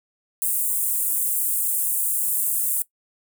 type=high-pass noise; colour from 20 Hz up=pink; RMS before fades=-23 dBFS; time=0.42-2.82 s; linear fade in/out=0 ms; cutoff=8400 Hz; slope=48 dB/octave; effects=noise-tail reverb RT60 0.1 s tail -18 dB re dry